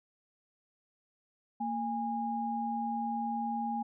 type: tone pair together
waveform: sine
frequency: 230.1 / 820 Hz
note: A#3 / G#5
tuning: -22 / -22 cents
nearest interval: octave + minor seventh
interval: 2200 cents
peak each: -35 / -33 dBFS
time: 1.6-3.83 s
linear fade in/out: 10 ms
effects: none